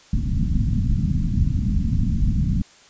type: low-pass noise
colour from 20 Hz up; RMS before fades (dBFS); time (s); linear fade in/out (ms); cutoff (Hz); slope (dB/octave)
pink; -20; 0.13-2.62; 5; 240; 48
effects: white hiss -50 dBFS RMS until 2.89 s + resampled to 16000 Hz